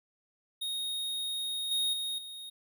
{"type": "tone with level steps", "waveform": "square", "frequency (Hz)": 3729, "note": "A#7", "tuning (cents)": 0, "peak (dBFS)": [-33, -28, -33, -42], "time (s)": [0.61, 2.5], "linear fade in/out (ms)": 10, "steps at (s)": [1.71, 1.93, 2.18], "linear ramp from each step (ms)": 5, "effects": []}